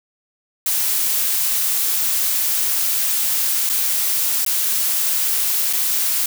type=noise with dropouts; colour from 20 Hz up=blue; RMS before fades=-19 dBFS; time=0.66-6.26 s; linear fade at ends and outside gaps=2 ms; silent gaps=3.692-3.697 / 4.449-4.463 / 5.729-5.733 s; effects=none